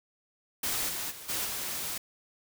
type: noise with level steps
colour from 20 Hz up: white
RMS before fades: -31 / -35 / -45 / -32 / -35 dBFS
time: 0.63-1.98 s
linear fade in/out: 5 ms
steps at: 0.88 / 1.1 / 1.28 / 1.44 s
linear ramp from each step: 20 ms
effects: none